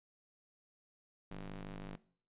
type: ring-modulated tone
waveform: sawtooth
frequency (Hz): 99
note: G2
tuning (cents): +18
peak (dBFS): -37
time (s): 1.31-1.96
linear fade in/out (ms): 5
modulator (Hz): 76.1
effects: noise-tail reverb RT60 0.5 s tail -19 dB re dry + resampled to 8000 Hz